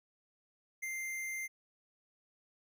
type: tone with ADSR envelope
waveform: square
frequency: 2093 Hz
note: C7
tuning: in tune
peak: -36 dBFS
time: 0.82-1.48 s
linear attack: 16 ms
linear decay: 14 ms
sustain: -2 dB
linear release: 25 ms
effects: none